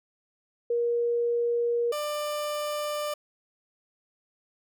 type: tone pair in turn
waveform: sine / 30% pulse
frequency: 473.7 / 594.2 Hz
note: A#4 / D5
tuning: +28 / +20 cents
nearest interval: major third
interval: 392 cents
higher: second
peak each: -23 / -26 dBFS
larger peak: first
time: 0.7-1.92 / 1.92-3.14 s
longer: neither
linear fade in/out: 5 ms
effects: none